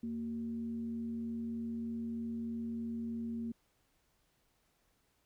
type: tone with frequency modulation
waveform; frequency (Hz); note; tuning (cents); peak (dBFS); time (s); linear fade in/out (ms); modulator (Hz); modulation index
sine; 230.8; A#3; -17; -36; 0.03-3.52; 5; 147; 0.27
effects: pink hiss -75 dBFS RMS until 5.25 s